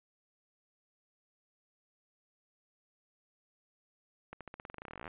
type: accelerating click train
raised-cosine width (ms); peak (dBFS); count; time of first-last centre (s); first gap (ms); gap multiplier
0.5; -29; 23; 4.33-5.078; 77; 0.91
effects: resampled to 8000 Hz